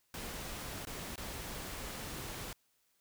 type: noise with dropouts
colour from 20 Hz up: pink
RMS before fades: -43 dBFS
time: 0.14-2.53 s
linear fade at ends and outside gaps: 2 ms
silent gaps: 0.852-0.87 / 1.158-1.178 s
effects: white hiss -75 dBFS RMS until 3 s